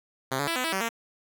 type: tone with pitch steps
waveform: 5% pulse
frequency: 132.4 / 142.7 / 332.5 / 253.2 / 326.7 / 191.7 / 230.3 Hz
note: C3 / D3 / E4 / B3 / E4 / G3 / A#3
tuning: +21 / -49 / +15 / +43 / -15 / -38 / -21 cents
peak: -15 dBFS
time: 0.31-0.891 s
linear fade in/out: 10 ms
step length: 83 ms
effects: none